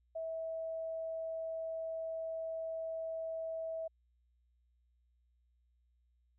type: tone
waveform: sine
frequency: 650 Hz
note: E5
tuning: 24 cents flat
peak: -37 dBFS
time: 0.15-3.88 s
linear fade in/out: 10 ms
effects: added 60 Hz sine -70 dBFS peak until 6.38 s